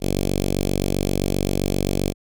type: tone with notch filter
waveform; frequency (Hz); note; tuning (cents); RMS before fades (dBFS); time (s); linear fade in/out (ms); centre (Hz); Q
5% pulse; 47.62; G1; -49; -22; 0-2.14; 50; 1400; 0.51
effects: none